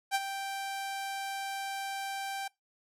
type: tone with ADSR envelope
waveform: sawtooth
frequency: 784 Hz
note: G5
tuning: in tune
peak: -21 dBFS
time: 0.11-2.48 s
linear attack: 40 ms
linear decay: 37 ms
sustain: -10 dB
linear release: 7 ms
effects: noise-tail reverb RT60 0.2 s tail -23 dB re dry + resampled to 32000 Hz